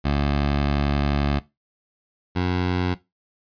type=tone pair in turn; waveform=15% pulse; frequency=71.4 / 90.16 Hz; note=D2 / F#2; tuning=-48 / -44 cents; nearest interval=major third; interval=404 cents; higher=second; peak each=-13 / -14 dBFS; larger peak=first; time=0.04-1.4 / 2.35-2.95 s; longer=first; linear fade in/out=20 ms; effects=noise-tail reverb RT60 0.2 s tail -17 dB re dry + resampled to 11025 Hz